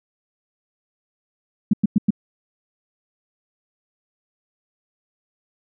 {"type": "tone bursts", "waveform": "sine", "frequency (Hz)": 207.7, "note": "G#3", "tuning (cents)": 0, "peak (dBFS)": -11, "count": 4, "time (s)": [1.71, 2.106], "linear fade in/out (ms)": 5, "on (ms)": 24, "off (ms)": 100, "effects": []}